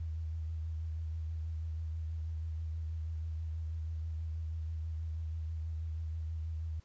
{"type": "tone with vibrato", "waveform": "sine", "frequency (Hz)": 80, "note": "D#2", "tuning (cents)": 49, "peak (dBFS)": -35, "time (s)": [0, 6.8], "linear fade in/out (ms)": 5, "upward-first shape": "sine", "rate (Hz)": 6.2, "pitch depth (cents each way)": 35, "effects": ["pink hiss -68 dBFS RMS until 6.84 s", "resampled to 16000 Hz"]}